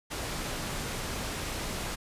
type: low-pass noise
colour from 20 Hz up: pink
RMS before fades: -35 dBFS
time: 0.1-1.96 s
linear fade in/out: 20 ms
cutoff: 11000 Hz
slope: 12 dB/octave
effects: resampled to 32000 Hz